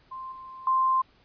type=tone with level steps; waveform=sine; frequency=1046.5 Hz; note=C6; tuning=in tune; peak=-35 / -40 / -20 dBFS; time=0.11-1.02 s; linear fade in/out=10 ms; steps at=0.32 / 0.67 s; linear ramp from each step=2 ms; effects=pink hiss -61 dBFS RMS until 1.24 s + resampled to 11025 Hz